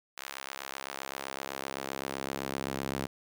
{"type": "tone with high-pass filter sweep", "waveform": "sawtooth", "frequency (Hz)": 67.8, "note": "C#2", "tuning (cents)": -38, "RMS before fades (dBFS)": -38, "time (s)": [0.17, 3.07], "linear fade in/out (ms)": 10, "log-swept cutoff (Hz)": [1300, 180], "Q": 0.71, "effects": []}